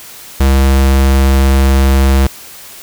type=tone; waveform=square; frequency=67.3 Hz; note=C2; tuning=49 cents sharp; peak=-7 dBFS; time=0.4-2.27 s; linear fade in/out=5 ms; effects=white hiss -33 dBFS RMS until 2.82 s